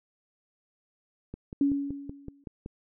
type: click train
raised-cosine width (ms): 3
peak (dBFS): -25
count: 8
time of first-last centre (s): 1.34-2.661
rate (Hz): 5.3
type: tone with exponential decay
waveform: sine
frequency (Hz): 281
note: C#4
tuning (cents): +24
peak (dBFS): -19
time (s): 1.61-2.44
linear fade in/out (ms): 2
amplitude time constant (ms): 180
effects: none